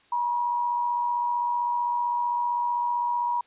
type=tone with amplitude modulation; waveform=sine; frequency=961 Hz; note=B5; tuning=48 cents flat; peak=-21 dBFS; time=0.12-3.41 s; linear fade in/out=5 ms; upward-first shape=sine; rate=95.6 Hz; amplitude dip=45%; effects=white hiss -60 dBFS RMS until 3.46 s + resampled to 8000 Hz